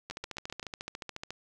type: two click trains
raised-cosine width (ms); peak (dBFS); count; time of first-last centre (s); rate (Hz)
0.2; -21 / -22; 18 / 5; 0.1-1.306 / 0.11-0.629; 14.1 / 7.71
effects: none